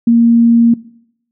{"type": "tone", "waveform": "sine", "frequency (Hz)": 233.1, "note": "A#3", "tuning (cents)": 0, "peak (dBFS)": -5, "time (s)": [0.07, 0.74], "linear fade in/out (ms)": 5, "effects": ["noise-tail reverb RT60 0.7 s tail -20 dB re dry"]}